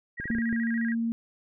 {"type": "tone with vibrato", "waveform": "sine", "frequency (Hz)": 1760, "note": "A6", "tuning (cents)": 0, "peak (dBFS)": -33, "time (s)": [0.17, 0.95], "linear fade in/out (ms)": 20, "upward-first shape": "square", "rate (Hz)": 14, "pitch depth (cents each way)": 140}
{"type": "clicks", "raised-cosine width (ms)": 3, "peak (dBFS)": -25, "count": 6, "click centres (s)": [0.2, 0.256, 0.305, 0.352, 0.385, 0.528]}
{"type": "tone", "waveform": "sine", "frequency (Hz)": 230, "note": "A#3", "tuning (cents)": -23, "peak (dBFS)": -25, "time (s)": [0.3, 1.12], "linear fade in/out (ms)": 0}
{"effects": []}